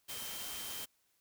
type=tone in noise; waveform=sine; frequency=3136 Hz; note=G7; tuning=in tune; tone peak=-48 dBFS; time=0.08-0.86 s; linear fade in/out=20 ms; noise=white; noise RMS=-43 dBFS; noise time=0.08-0.86 s; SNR=-8 dB; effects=white hiss -75 dBFS RMS until 1.2 s